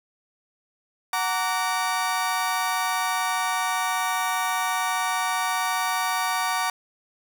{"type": "chord", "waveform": "30% pulse", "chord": "Gb augmented", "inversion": "none", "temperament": "just", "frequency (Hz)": [740, 925, 1156.2], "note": ["Gb5", "Bb5", "D6"], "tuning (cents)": [0, -14, -27], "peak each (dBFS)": -25, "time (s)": [1.13, 6.7], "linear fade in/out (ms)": 2, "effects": ["8-bit"]}